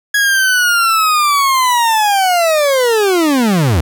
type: linear sweep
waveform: 40% pulse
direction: down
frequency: 1671 to 70.1 Hz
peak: -9 dBFS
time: 0.14-3.81 s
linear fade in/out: 5 ms
effects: none